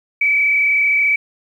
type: tone with frequency modulation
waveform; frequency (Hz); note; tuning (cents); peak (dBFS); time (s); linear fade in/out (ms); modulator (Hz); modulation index
sine; 2291; D7; -44; -12; 0.21-1.16; 5; 33.7; 1.2
effects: 8-bit